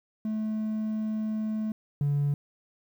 triangle tone pair in turn, 216.6 / 143.45 Hz, A3 / D3, -27 / -40 cents, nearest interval perfect fifth, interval 713 cents, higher first, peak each -25 / -20 dBFS, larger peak second, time 0.25-1.72 / 2.01-2.34 s, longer first, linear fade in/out 2 ms, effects tanh soft clip ceiling -19 dBFS + 10-bit

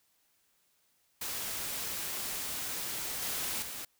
white noise with level steps, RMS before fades -37 / -35 / -41 dBFS, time 1.21-3.85 s, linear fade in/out 5 ms, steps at 3.22 / 3.62 s, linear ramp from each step 5 ms, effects white hiss -72 dBFS RMS until 3.99 s

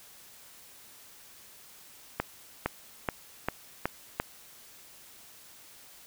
accelerating click train, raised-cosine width 0.5 ms, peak -12 dBFS, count 6, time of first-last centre 2.2-4.2 s, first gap 460 ms, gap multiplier 0.93, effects white hiss -53 dBFS RMS until 6.06 s

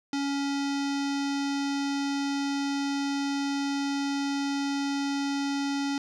square tone with low-pass filter, 280 Hz, C#4, 18 cents sharp, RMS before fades -29 dBFS, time 0.13-5.98 s, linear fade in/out 2 ms, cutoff 5500 Hz, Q 2, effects 11-bit

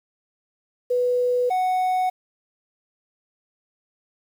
sine / triangle tone pair in turn, 493.9 / 740 Hz, B4 / F#5, 0 / 0 cents, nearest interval perfect fifth, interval 700 cents, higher second, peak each -18 / -17 dBFS, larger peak second, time 0.9-1.5 / 1.5-2.1 s, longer neither, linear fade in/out 10 ms, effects 8-bit

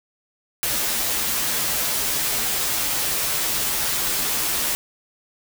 white noise with comb filter, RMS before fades -23 dBFS, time 0.63-4.75 s, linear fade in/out 0 ms, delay 11 ms, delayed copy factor -0.85, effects none

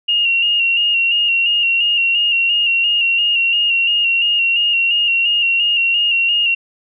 sine tone with vibrato, 2794 Hz, F7, in tune, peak -12 dBFS, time 0.08-6.55 s, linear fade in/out 10 ms, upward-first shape square, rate 2.9 Hz, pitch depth 33 cents each way, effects none

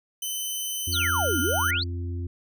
10% pulse tone, 3040 Hz, F#7, 46 cents sharp, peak -20 dBFS, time 0.22-1.71 s, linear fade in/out 5 ms
harmonic tone, 87.31 Hz, F2, in tune, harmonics 1 / 3 / 4, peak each -28 / -40 / -42 dBFS, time 0.87-2.27 s, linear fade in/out 5 ms
sine exponential two-way sweep, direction down then up, 4699 to 238.6 to 4699 Hz, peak -25 dBFS, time 0.92-1.84 s, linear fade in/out 10 ms, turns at 1.4 s
sine tone with pitch glide, 1405 to 1423.8 Hz, F6 to F6, +10 to +33 cents, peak -27 dBFS, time 0.93-1.82 s, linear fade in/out 50 ms, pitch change +23 cents, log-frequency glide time 1.17-1.57 s
effects none

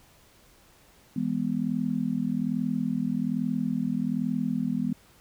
sine chord, E major, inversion none, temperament just, 164.81 / 206 / 247.2 Hz, E3 / G#3 / B3, 0 / -14 / +2 cents, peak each -32 / -29 / -28 dBFS, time 1.16-4.93 s, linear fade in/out 5 ms, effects pink hiss -58 dBFS RMS until 5.2 s

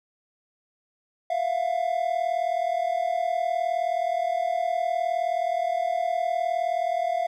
triangle tone pair together, 670.7 / 710 Hz, E5 / F5, +30 / +28 cents, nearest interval minor second, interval 98 cents, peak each -24 dBFS, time 1.3-7.27 s, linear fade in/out 5 ms, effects none

